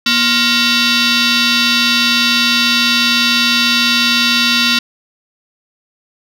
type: tone with frequency modulation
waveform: sine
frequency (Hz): 581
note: D5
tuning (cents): -19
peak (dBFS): -7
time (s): 0.06-4.79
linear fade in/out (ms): 5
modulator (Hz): 821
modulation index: 5.6
effects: tanh soft clip ceiling -9 dBFS